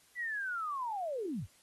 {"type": "linear sweep", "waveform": "sine", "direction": "down", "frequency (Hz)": [1990, 63.2], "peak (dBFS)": -34, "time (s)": [0.15, 1.47], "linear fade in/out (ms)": 50, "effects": ["white hiss -65 dBFS RMS until 1.62 s", "AAC 32 kbps"]}